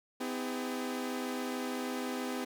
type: tone cluster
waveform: sawtooth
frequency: 253.9 / 320.4 / 404.5 Hz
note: B3 / E4 / G#4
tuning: +48 / -49 / -46 cents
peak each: -32 / -39 / -37 dBFS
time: 0.2-2.45 s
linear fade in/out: 10 ms
effects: none